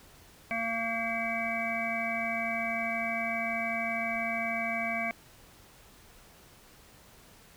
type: harmonic tone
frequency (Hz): 228.2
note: A#3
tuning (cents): -37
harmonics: 1 / 3 / 5 / 7 / 9 / 10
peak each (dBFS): -38 / -34 / -41 / -41 / -38 / -33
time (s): 0.51-5.11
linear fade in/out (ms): 0
effects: pink hiss -56 dBFS RMS until 7.56 s